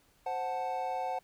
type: chord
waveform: triangle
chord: F# diminished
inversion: second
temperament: equal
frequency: 523.3 / 740 / 880 Hz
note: C5 / F#5 / A5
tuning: 0 / 0 / 0 cents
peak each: -37 / -32 / -36 dBFS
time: 0.26-1.19 s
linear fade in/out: 5 ms
effects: pink hiss -67 dBFS RMS until 1.23 s